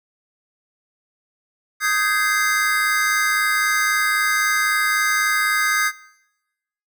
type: chord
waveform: square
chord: Ab major seventh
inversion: second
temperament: just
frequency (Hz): 1245.9 / 1557.4 / 1661.2 / 2077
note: Eb6 / G6 / Ab6 / C7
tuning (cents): +2 / -12 / 0 / -13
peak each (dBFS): -24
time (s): 1.8-5.92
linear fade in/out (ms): 50
effects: noise-tail reverb RT60 1.0 s tail -23 dB re dry